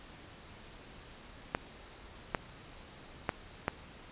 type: clicks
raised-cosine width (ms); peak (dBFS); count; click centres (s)
0.5; -14; 4; 1.549 / 2.348 / 3.292 / 3.681
effects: pink hiss -52 dBFS RMS until 4.11 s + resampled to 8000 Hz